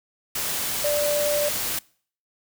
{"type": "tone in noise", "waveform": "sine", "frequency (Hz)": 587.3, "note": "D5", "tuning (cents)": 0, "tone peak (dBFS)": -21, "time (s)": [0.84, 1.49], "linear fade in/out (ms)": 5, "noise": "white", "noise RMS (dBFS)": -27, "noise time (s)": [0.35, 1.79], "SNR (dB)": 3, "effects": ["noise-tail reverb RT60 0.5 s tail -24 dB re dry"]}